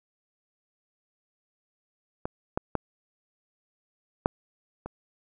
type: clicks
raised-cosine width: 1 ms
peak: -16 / -12 / -11 / -7 / -22 dBFS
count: 5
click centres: 2.255 / 2.575 / 2.753 / 4.259 / 4.86 s
effects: none